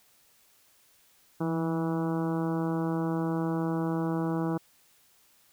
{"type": "harmonic tone with a mistuned harmonic", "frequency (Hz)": 163.1, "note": "E3", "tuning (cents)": -18, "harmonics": [1, 2, 3, 4, 5, 6, 7, 8, 9], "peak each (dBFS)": [-30, -30, -37, -41, -40, -42, -44, -46, -48], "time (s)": [1.4, 4.58], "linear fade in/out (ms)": 10, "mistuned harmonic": 1, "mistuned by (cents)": 42, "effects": ["white hiss -63 dBFS RMS until 5.52 s"]}